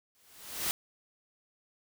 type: noise with exponential growth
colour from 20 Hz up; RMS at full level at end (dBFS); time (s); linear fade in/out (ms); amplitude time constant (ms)
white; -29; 0.15-0.71; 0; 120
effects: none